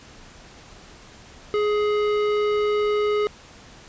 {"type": "tone with hard clipping", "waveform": "sine", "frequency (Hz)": 418.6, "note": "G#4", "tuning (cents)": 14, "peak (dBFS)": -21, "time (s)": [1.54, 3.27], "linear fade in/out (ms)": 0, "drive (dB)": 14, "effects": ["pink hiss -46 dBFS RMS until 3.88 s", "resampled to 16000 Hz"]}